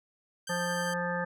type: tone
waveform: 10% pulse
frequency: 1568 Hz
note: G6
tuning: in tune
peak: -29 dBFS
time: 0.47-0.94 s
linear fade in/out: 5 ms
type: harmonic tone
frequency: 175.5 Hz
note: F3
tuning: 9 cents sharp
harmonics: 1 / 3 / 5 / 7 / 9 / 10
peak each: -35 / -34 / -37 / -39 / -38 / -37 dBFS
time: 0.49-1.25 s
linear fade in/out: 10 ms
effects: none